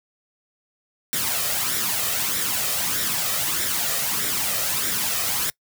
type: noise with flanger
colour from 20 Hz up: white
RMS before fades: -24 dBFS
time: 1.13-5.5 s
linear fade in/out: 0 ms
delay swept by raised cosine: 0.54 to 1.64 ms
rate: 1.6 Hz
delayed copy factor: +0.55
effects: noise-tail reverb RT60 0.1 s tail -24 dB re dry + high-pass 80 Hz 12 dB/octave